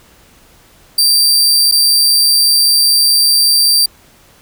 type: tone with dropouts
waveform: sawtooth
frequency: 4689 Hz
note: D8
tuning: 4 cents flat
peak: -5 dBFS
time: 0.98-3.86 s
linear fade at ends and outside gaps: 5 ms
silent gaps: 1.714-1.721 s
effects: pink hiss -46 dBFS RMS until 4.41 s